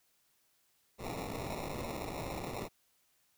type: noise with sample-and-hold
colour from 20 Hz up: white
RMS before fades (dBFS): -40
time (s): 0.98-2.69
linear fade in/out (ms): 50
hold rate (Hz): 1575
effects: white hiss -73 dBFS RMS until 3.37 s